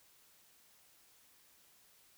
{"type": "silence", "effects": ["white hiss -66 dBFS RMS until 2.17 s"]}